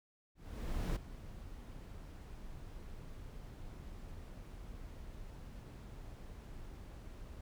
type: noise with ADSR envelope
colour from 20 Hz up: brown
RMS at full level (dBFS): -34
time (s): 0.35-7.41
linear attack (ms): 610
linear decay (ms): 9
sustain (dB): -15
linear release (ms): 3
effects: none